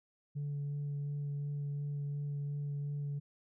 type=tone with vibrato; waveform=sine; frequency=144 Hz; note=D3; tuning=34 cents flat; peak=-33 dBFS; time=0.35-3.2 s; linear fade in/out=20 ms; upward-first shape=sine; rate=2.8 Hz; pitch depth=11 cents each way; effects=tanh soft clip ceiling -33 dBFS